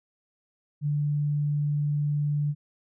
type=tone; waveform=sine; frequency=146.83 Hz; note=D3; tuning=in tune; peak=-23 dBFS; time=0.81-2.55 s; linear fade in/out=50 ms; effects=none